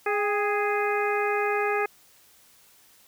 harmonic tone with a mistuned harmonic, 415.3 Hz, G#4, in tune, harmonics 1 / 2 / 3 / 4 / 5 / 6, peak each -26 / -29 / -31 / -32 / -33 / -34 dBFS, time 0.06-1.86 s, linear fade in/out 5 ms, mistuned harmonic 2, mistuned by -50 cents, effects white hiss -57 dBFS RMS until 3.07 s

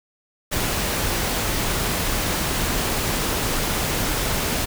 pink noise, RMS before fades -23 dBFS, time 0.51-4.66 s, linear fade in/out 20 ms, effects none

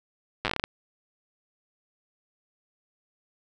slowing click train, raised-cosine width 0.3 ms, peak -10 dBFS, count 10, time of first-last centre 0.45-0.639 s, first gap 8 ms, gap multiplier 1.23, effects none

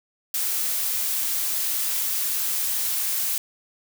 blue noise, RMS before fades -25 dBFS, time 0.34-3.38 s, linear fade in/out 2 ms, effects none

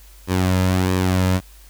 sawtooth tone with flanger, 92.5 Hz, F#2, in tune, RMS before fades -18 dBFS, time 0.27-1.41 s, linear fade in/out 50 ms, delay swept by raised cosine 1.4 to 2.7 ms, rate 1.5 Hz, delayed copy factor -0.5, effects added 50 Hz sine -43 dBFS peak until 1.69 s + white hiss -50 dBFS RMS until 1.69 s

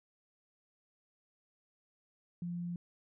sine tone, 173.9 Hz, F3, 7 cents flat, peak -36 dBFS, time 2.42-2.76 s, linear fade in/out 2 ms, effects none

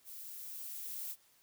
violet noise with level ramp, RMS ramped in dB -49 to -41 dBFS, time 0.04-1.16 s, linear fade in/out 50 ms, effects white hiss -68 dBFS RMS until 1.42 s

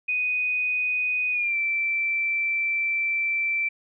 sine tone with pitch glide, 2490 to 2337 Hz, D#7 to D7, +1 to -9 cents, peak -22 dBFS, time 0.08-3.69 s, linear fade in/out 10 ms, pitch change -110 cents, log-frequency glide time 1.31-1.56 s, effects none

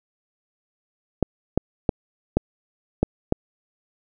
clicks, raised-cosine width 2 ms, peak -4 dBFS, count 6, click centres 1.227 / 1.576 / 1.892 / 2.37 / 3.03 / 3.324 s, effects none

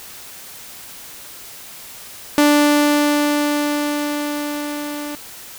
sawtooth tone with level ramp, 293.7 Hz, D4, in tune, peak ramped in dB -6 to -22 dBFS, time 2.38-5.15 s, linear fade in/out 0 ms, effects white hiss -37 dBFS RMS until 5.58 s

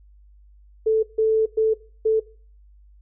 sine tone bursts at uneven times, 440 Hz, A4, in tune, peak -15 dBFS, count 4, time 0.86-1.03 / 1.18-1.46 / 1.57-1.74 / 2.05-2.2 s, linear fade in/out 10 ms, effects noise-tail reverb RT60 0.4 s tail -19 dB re dry + added 50 Hz sine -48 dBFS peak until 3.01 s

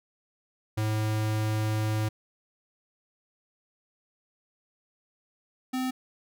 square tone pair in turn, 108.1 / 257.1 Hz, A2 / C4, -30 / -30 cents, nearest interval octave + minor third, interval 1500 cents, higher second, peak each -26 / -28 dBFS, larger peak first, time 0.77-2.09 / 5.73-5.91 s, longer first, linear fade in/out 10 ms, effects none

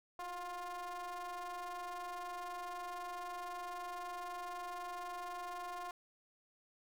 square ring-modulated tone, 174.61 Hz, F3, in tune, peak -40 dBFS, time 0.19-5.91 s, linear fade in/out 2 ms, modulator 885 Hz, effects none

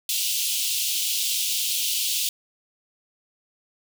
pink high-pass noise, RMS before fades -25 dBFS, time 0.09-2.29 s, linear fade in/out 2 ms, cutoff 2800 Hz, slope 48 dB/octave, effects none

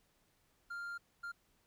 triangle tone bursts at uneven times, 1396.9 Hz, F6, in tune, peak -39 dBFS, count 2, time 0.7-0.98 / 1.23-1.32 s, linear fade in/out 10 ms, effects pink hiss -74 dBFS RMS until 1.66 s

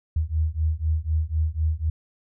sine beating tone pair, 77 / 81 Hz, D#2 / E2, -17 / -30 cents, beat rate 4 Hz, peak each -24 / -24 dBFS, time 0.16-1.9 s, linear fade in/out 5 ms, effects none

